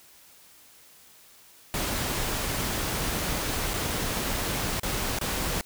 pink noise with dropouts, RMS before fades -29 dBFS, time 1.74-5.61 s, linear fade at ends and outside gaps 0 ms, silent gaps 3.735-3.74 / 4.797-4.833 / 5.187-5.213 s, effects white hiss -54 dBFS RMS until 5.65 s

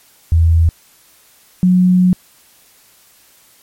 sine tone pair in turn, 82.41 / 182.04 Hz, E2 / F#3, 0 / -28 cents, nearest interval octave + major second, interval 1372 cents, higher second, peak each -7 dBFS, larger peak neither, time 0.32-0.69 / 1.63-2.13 s, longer second, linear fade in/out 0 ms, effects white hiss -49 dBFS RMS until 3.62 s + MP3 64 kbps

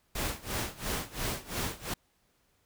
pink noise with tremolo, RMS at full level -32 dBFS, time 0.15-1.94 s, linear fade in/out 5 ms, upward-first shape sine, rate 2.9 Hz, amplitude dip 90%, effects pink hiss -71 dBFS RMS until 2.65 s

